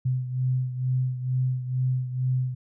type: beating tone pair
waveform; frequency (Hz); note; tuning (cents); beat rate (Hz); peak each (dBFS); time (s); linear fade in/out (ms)
sine; 127.6 / 129.8; C3 / C3; -43 / -13; 2.2; -24 / -30; 0.05-2.55; 10
effects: none